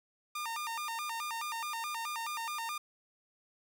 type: tone with vibrato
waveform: sawtooth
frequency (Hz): 1051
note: C6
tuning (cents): +7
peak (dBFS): -32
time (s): 0.35-2.78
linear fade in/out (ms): 5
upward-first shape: square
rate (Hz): 4.7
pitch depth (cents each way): 240
effects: none